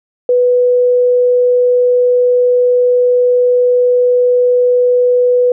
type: tone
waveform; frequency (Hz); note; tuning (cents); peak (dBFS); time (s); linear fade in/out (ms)
sine; 493.9; B4; 0; -7; 0.29-5.52; 2
effects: none

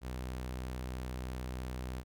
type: tone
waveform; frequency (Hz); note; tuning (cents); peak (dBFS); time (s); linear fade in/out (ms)
sawtooth; 63.1; B1; +38; -34; 0.01-2.04; 50
effects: none

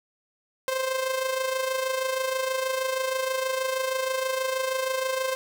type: tone with amplitude modulation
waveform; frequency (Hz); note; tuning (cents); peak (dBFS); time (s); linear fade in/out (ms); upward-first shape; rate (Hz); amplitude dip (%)
sawtooth; 523.3; C5; 0; -19; 0.68-5.35; 0; sine; 26.3; 55
effects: none

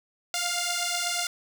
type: beating tone pair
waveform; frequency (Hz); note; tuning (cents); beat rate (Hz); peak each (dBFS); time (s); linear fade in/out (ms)
5% pulse; 698 / 706.2; F5 / F5; -1 / +19; 8.2; -18; 0.34-1.27; 2
effects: none

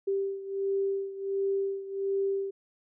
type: beating tone pair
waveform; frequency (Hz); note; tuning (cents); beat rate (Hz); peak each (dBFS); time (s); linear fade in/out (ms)
sine; 392 / 393.4; G4 / G4; 0 / +6; 1.4; -29 / -33; 0.07-2.51; 10
effects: none

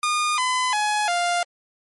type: tone with pitch steps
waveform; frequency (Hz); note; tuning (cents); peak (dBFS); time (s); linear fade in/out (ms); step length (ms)
sawtooth; 1218 / 1012.4 / 841.6 / 699.6; D#6 / B5 / G#5 / F5; -37 / +43 / +23 / +3; -16; 0.03-1.43; 2; 350
effects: MP3 48 kbps

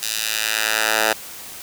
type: tone with high-pass filter sweep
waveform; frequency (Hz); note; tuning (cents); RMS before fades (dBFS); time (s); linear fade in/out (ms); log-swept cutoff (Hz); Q
10% pulse; 109.4; A2; -9; -21; 0.02-1.13; 5; 4300 to 810; 0.9
effects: white hiss -36 dBFS RMS until 1.62 s

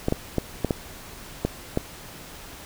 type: clicks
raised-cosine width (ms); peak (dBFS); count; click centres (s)
2; -8; 7; 0.084 / 0.124 / 0.383 / 0.647 / 0.708 / 1.45 / 1.774
effects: pink hiss -42 dBFS RMS until 2.65 s

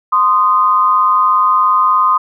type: tone pair together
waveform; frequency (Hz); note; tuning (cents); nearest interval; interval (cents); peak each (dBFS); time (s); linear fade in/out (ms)
sine; 1040.2 / 1237; C6 / D#6; -10 / -10; minor third; 300; -11; 0.12-2.18; 10
effects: none

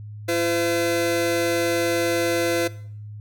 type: tone pair together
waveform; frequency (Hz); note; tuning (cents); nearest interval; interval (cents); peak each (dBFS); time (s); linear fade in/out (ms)
sawtooth; 340 / 510; F4 / C5; -46 / -44; perfect fifth; 702; -19 / -19; 0.28-2.68; 10
effects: noise-tail reverb RT60 0.6 s tail -19 dB re dry + added 105 Hz sine -34 dBFS peak until 3.2 s

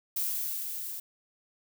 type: noise with level ramp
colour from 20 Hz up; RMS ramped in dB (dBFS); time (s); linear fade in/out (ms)
violet; -30 to -39; 0.16-1; 5
effects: none

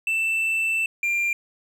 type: tone pair in turn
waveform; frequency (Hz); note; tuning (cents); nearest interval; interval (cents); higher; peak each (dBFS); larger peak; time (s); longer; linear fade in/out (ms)
triangle; 2661 / 2385; E7 / D7; +16 / +26; major second; 190; first; -19; neither; 0.07-0.86 / 1.03-1.33; first; 2
effects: none

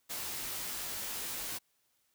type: noise with comb filter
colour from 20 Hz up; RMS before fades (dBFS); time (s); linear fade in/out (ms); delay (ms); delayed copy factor
white; -39; 0.09-1.59; 20; 17; -0.65
effects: white hiss -75 dBFS RMS until 2.14 s

